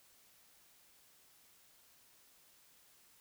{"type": "silence", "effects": ["white hiss -66 dBFS RMS until 3.2 s"]}